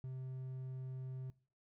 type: tone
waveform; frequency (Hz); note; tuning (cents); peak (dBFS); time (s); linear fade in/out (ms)
triangle; 130.1; C3; -9; -40; 0.04-1.3; 0
effects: noise-tail reverb RT60 0.4 s tail -21 dB re dry